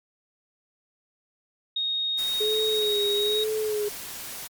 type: tone with pitch glide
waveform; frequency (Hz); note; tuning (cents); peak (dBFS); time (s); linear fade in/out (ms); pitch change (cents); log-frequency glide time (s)
sine; 3729 to 3783; A#7 to A#7; 0 to +25; -24; 1.76-3.44; 5; +25; 2.15-3.08
type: noise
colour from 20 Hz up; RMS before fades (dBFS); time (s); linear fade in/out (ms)
white; -37; 2.17-4.48; 20
type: tone with vibrato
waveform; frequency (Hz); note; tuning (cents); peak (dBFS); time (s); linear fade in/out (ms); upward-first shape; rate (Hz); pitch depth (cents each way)
sine; 422.1; G#4; +28; -24; 2.4-3.89; 10; sine; 1.1; 50
effects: MP3 96 kbps